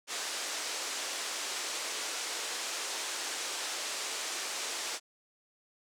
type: band-pass noise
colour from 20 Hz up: white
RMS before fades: -37 dBFS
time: 0.07-5 s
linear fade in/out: 50 ms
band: 330 to 8000 Hz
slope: 24 dB/octave
effects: none